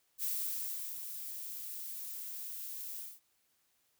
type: noise with ADSR envelope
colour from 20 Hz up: violet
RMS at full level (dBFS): -35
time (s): 0.18-3.2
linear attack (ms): 57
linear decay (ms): 720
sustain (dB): -8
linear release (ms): 200
effects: white hiss -75 dBFS RMS until 3.99 s